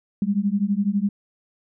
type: beating tone pair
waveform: sine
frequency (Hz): 196 / 208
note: G3 / G#3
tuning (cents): 0 / +3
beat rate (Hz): 12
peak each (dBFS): -22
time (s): 0.22-1.09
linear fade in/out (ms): 2
effects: none